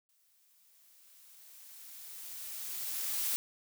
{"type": "noise with exponential growth", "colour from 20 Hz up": "blue", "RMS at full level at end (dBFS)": -32, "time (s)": [0.09, 3.36], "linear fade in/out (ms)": 0, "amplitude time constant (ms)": 710, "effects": []}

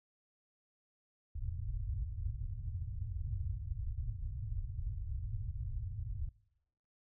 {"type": "low-pass noise", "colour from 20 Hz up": "white", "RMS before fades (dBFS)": -39, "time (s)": [1.35, 6.29], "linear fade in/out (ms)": 2, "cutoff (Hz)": 110, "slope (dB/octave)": 48, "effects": ["noise-tail reverb RT60 0.9 s tail -24 dB re dry"]}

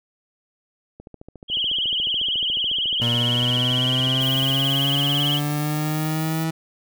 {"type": "click train", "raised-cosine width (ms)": 2, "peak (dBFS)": -26, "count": 50, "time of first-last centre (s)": [1, 4.5], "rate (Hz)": 14}
{"type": "tone with vibrato", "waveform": "sine", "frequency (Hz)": 3080, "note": "G7", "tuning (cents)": -31, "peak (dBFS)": -20, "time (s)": [1.48, 5.41], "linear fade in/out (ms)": 50, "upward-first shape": "triangle", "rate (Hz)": 18, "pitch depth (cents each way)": 140}
{"type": "exponential sweep", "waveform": "30% pulse", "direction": "up", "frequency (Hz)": [117.7, 161.9], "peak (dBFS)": -19, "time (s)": [3.01, 6.51], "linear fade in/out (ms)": 10}
{"type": "noise", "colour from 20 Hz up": "violet", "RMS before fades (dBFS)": -36, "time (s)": [4.2, 6.45], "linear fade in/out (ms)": 20}
{"effects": []}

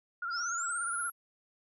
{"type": "tone with vibrato", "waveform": "sine", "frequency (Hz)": 1390, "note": "F6", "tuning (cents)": -9, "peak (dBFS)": -33, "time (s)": [0.22, 1.1], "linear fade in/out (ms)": 5, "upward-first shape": "triangle", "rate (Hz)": 17, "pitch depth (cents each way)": 72}
{"type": "linear sweep", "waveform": "sine", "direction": "up", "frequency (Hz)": [4699, 11440], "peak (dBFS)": -36, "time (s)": [0.3, 1.12], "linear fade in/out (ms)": 50}
{"effects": []}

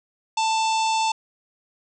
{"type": "harmonic tone", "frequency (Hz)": 886, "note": "A5", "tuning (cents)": 12, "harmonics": [1, 3, 4, 5, 6, 7, 8, 9], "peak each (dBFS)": [-20, -30, -32, -34, -36, -37, -38, -39], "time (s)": [0.37, 1.12], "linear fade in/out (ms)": 5, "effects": []}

